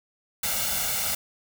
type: noise with comb filter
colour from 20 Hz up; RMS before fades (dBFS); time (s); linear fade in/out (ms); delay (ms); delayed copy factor
white; -27; 0.43-1.15; 5; 1.4; +0.8
effects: none